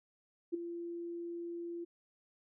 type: tone with ADSR envelope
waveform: sine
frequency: 342.2 Hz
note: F4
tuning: 35 cents flat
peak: -29 dBFS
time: 0.52-1.85 s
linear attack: 23 ms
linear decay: 10 ms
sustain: -10 dB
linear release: 15 ms
effects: none